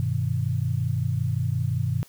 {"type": "chord", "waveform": "sine", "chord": "G augmented", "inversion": "none", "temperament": "equal", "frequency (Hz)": [98, 123.47, 155.56], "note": ["G2", "B2", "D#3"], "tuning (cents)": [0, 0, 0], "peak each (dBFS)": [-27, -25, -29], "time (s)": [0, 2.03], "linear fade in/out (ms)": 0, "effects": ["white hiss -54 dBFS RMS until 2.08 s"]}